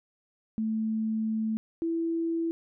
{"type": "tone pair in turn", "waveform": "sine", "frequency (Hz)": [220, 331.3], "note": ["A3", "E4"], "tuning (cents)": [0, 9], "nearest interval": "perfect fifth", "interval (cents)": 709, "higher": "second", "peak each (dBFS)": -26, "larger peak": "neither", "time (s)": [[0.58, 1.57], [1.82, 2.51]], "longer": "first", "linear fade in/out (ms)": 0, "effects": []}